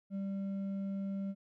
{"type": "tone with hard clipping", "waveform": "sine", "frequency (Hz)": 196, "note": "G3", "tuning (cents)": 0, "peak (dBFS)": -36, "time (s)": [0.1, 1.35], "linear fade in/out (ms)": 50, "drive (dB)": 4, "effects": []}